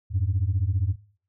sine beating tone pair, 87.31 / 102.31 Hz, F2 / G#2, 0 / -25 cents, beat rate 15 Hz, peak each -23 dBFS, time 0.1-0.96 s, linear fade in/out 50 ms, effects noise-tail reverb RT60 0.5 s tail -23 dB re dry + tanh soft clip ceiling -16 dBFS

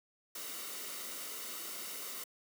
white noise with comb filter, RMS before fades -43 dBFS, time 0.35-2.24 s, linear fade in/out 5 ms, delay 1.2 ms, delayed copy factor -0.5, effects high-pass 200 Hz 12 dB/octave

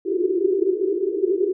white band-pass noise, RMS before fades -21 dBFS, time 0.05-1.53 s, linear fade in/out 10 ms, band 350 to 400 Hz, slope 96 dB/octave, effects none

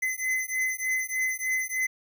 square beating tone pair, 2037 / 2040.3 Hz, C7 / C7, -47 / -44 cents, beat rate 3.3 Hz, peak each -30 dBFS, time 0.02-1.87 s, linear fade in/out 10 ms, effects none

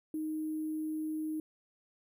sine tone with sample-and-hold, 311.1 Hz, D#4, in tune, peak -33 dBFS, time 0.14-1.4 s, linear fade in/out 2 ms, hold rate 11025 Hz, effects none

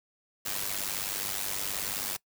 white noise with amplitude modulation, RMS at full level -30 dBFS, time 0.45-2.17 s, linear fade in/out 10 ms, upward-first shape sine, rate 98.9 Hz, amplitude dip 75%, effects noise-tail reverb RT60 0.1 s tail -22 dB re dry

